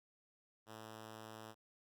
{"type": "tone", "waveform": "5% pulse", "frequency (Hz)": 110, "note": "A2", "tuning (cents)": 0, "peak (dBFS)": -39, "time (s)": [0.66, 1.55], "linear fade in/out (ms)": 50, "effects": []}